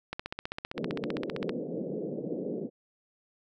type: click train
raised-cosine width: 0.3 ms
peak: -18 dBFS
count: 22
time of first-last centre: 0.13-1.494 s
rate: 15.4 Hz
type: band-pass noise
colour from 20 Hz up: white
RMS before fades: -35 dBFS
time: 0.74-2.7 s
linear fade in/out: 50 ms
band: 150 to 520 Hz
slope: 48 dB/octave
effects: none